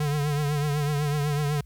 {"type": "tone with vibrato", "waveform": "square", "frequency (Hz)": 146.83, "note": "D3", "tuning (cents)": 0, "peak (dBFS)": -24, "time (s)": [0, 1.61], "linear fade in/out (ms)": 5, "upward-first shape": "triangle", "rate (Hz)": 8, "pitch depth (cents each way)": 68, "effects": ["added 60 Hz sine -44 dBFS peak until 1.65 s", "white hiss -69 dBFS RMS until 1.65 s"]}